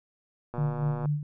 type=click train; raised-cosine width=1 ms; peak=-23 dBFS; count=63; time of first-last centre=0.54-1.057 s; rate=120 Hz
type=tone with tremolo; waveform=sine; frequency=147.9 Hz; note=D3; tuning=13 cents sharp; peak=-23 dBFS; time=0.58-1.23 s; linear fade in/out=2 ms; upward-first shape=sine; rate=4.3 Hz; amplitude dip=70%
effects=none